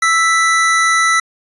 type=tone pair together; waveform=square; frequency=1318.5 / 1975.5 Hz; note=E6 / B6; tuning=0 / 0 cents; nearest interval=perfect fifth; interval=700 cents; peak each=-14 dBFS; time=0.02-1.2 s; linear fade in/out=5 ms; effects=resampled to 24000 Hz